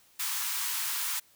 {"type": "high-pass noise", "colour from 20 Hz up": "white", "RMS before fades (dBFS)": -32, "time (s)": [0.19, 1.2], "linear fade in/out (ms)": 10, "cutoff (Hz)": 860, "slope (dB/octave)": 96, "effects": ["white hiss -62 dBFS RMS until 1.35 s"]}